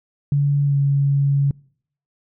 sine tone with pitch glide, 142.6 to 140.15 Hz, C#3 to C#3, +49 to +19 cents, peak -14 dBFS, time 0.32-1.51 s, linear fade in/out 2 ms, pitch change -30 cents, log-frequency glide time 0.65-0.76 s, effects noise-tail reverb RT60 0.6 s tail -25 dB re dry

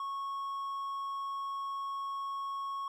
triangle tone, 1101 Hz, C#6, 12 cents flat, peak -33 dBFS, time 0-2.88 s, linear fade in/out 2 ms, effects none

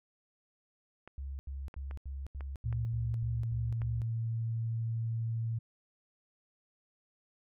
clicks, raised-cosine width 0.5 ms, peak -33 dBFS, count 6, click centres 1.076 / 1.741 / 1.911 / 2.408 / 2.727 / 3.818 s
sine tone bursts, 68.3 Hz, C#2, 25 cents flat, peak -37 dBFS, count 10, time 1.18-4.018 s, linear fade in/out 0 ms, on 210 ms, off 82 ms
sine tone with pitch glide, 114.8 to 114.07 Hz, A#2 to A#2, -26 to -37 cents, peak -31 dBFS, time 2.65-5.59 s, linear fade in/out 10 ms, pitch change -11 cents, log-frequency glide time 3.79-4.11 s
effects none

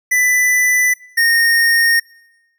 square tone pair in turn, 1991 / 1847.7 Hz, B6 / A#6, +14 / -16 cents, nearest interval minor second, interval 130 cents, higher first, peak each -12 / -11 dBFS, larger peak second, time 0.11-0.94 / 1.17-2 s, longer neither, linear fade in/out 10 ms, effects noise-tail reverb RT60 0.9 s tail -23 dB re dry

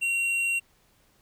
triangle tone with hard clipping, 2747 Hz, F7, 29 cents flat, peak -25 dBFS, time 0.01-0.6 s, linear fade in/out 20 ms, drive 10 dB, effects pink hiss -64 dBFS RMS until 1.21 s

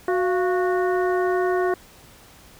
harmonic tone with a mistuned harmonic, 367.7 Hz, F#4, 11 cents flat, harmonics 1 / 2 / 3 / 4 / 5, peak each -20 / -26 / -30 / -32 / -34 dBFS, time 0.08-1.74 s, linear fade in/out 2 ms, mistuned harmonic 2, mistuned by -98 cents, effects pink hiss -49 dBFS RMS until 2.59 s

